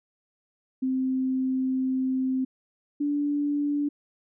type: tone pair in turn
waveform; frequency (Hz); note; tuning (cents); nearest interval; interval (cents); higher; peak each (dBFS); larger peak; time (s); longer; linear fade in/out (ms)
sine; 260.6 / 290.1; C4 / D4; -7 / -21; major second; 186; second; -23; neither; 0.82-2.45 / 3-3.89; first; 10
effects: none